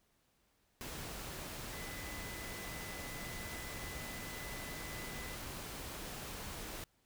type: tone in noise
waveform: sine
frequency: 2006 Hz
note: B6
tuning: 26 cents sharp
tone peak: -50 dBFS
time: 1.73-5.35 s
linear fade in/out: 0 ms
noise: pink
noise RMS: -45 dBFS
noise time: 0.81-6.84 s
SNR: -8 dB
effects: pink hiss -75 dBFS RMS until 7.05 s